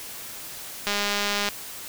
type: click train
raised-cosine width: 0.2 ms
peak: -8 dBFS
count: 127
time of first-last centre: 0.87-1.488 s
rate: 204 Hz
effects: white hiss -38 dBFS RMS until 1.88 s